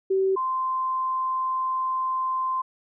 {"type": "tone pair in turn", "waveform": "sine", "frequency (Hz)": [383.4, 1040.2], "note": ["G4", "C6"], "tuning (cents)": [-38, -10], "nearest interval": "octave + perfect fourth", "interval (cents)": 1728, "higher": "second", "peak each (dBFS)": [-19, -23], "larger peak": "first", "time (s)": [[0.1, 0.36], [0.36, 2.62]], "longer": "second", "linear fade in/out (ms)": 10, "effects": []}